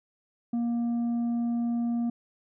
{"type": "tone with tanh clipping", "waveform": "sine", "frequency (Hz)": 235.9, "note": "A#3", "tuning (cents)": 21, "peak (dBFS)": -26, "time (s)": [0.53, 2.1], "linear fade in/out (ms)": 5, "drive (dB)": 4, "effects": []}